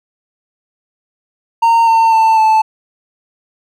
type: tone with pitch steps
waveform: triangle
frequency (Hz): 920 / 905.2 / 890.7 / 876.4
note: A#5 / A5 / A5 / A5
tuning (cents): -23 / +49 / +21 / -7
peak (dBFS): -5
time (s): 1.62-2.62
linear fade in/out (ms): 10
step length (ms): 250
effects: none